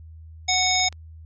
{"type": "harmonic tone", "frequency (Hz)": 740, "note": "F#5", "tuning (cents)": 0, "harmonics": [1, 3, 5, 7, 9], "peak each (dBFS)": [-25, -25, -25, -25, -25], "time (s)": [0.48, 0.89], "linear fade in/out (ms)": 10}
{"type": "click train", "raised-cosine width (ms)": 0.2, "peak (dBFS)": -25, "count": 10, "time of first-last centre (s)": [0.54, 0.926], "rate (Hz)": 23.3}
{"effects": ["added 80 Hz sine -40 dBFS peak until 1.25 s"]}